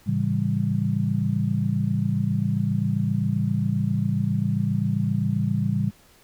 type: chord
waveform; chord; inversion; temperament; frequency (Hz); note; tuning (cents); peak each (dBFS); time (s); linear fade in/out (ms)
sine; A dominant seventh; none; just; 110 / 137.5 / 165 / 198; A2 / C#3 / E3 / G3; 0 / -14 / +2 / +18; -26 / -26 / -28 / -25; 0.06-5.91; 20
effects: pink hiss -55 dBFS RMS until 6.23 s